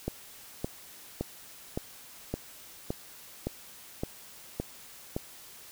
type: click train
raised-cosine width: 2 ms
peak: -17 dBFS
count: 10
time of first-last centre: 0.08-5.165 s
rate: 1.77 Hz
effects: white hiss -50 dBFS RMS until 5.71 s